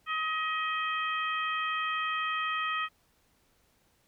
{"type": "harmonic tone", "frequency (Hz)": 632, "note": "D#5", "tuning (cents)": 27, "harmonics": [2, 3, 4, 5], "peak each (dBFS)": [-31, -35, -37, -39], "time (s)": [0.06, 2.89], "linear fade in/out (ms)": 50, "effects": ["pink hiss -69 dBFS RMS until 4.07 s"]}